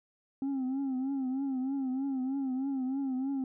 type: tone with vibrato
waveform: sine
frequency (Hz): 266.1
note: C4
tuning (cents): +29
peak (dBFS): -27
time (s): 0.42-3.44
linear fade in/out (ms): 2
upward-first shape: triangle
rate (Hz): 3.2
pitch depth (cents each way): 90
effects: tanh soft clip ceiling -29 dBFS